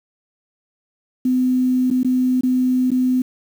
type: tone with dropouts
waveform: sine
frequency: 254.3 Hz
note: C4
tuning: 49 cents flat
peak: -14 dBFS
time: 1.25-3.22 s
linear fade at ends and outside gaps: 5 ms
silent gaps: 1.903-1.91 / 2.032-2.046 / 2.41-2.433 / 2.905-2.915 s
effects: 7-bit